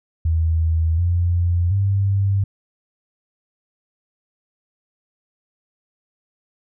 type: tone with pitch steps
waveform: sine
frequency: 81.1 / 87.1 / 98.6 Hz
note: E2 / F2 / G2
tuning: -28 / -4 / +11 cents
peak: -15 dBFS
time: 0.25-2.44 s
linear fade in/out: 5 ms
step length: 730 ms
effects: none